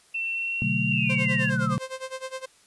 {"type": "tone with pitch glide", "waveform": "sine", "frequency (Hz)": [2696, 2765], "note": ["E7", "F7"], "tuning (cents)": [38, -18], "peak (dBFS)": -26, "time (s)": [0.14, 1.5], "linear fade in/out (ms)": 10, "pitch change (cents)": 44, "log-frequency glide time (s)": [0.25, 0.89]}
{"type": "chord", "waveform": "sine", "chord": "B minor seventh", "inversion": "none", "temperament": "equal with one note detuned", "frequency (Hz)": [123.47, 145.15, 185, 220], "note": ["B2", "D3", "F#3", "A3"], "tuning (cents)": [0, -20, 0, 0], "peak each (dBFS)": -29, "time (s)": [0.62, 1.78], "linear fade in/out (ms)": 0}
{"type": "linear sweep", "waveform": "sine", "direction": "down", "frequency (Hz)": [2826, 1108.7], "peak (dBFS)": -27, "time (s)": [0.87, 1.78], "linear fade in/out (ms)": 50}
{"type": "tone with tremolo", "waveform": "sawtooth", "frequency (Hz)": 523, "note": "C5", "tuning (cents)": -1, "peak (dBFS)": -26, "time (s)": [1.09, 2.46], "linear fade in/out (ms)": 10, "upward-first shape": "sine", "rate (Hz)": 9.7, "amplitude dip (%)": 90}
{"effects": ["white hiss -58 dBFS RMS until 2.66 s", "resampled to 24000 Hz"]}